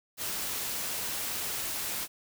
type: noise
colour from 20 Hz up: white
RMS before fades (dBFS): -34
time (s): 0.17-2.08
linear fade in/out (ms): 50
effects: none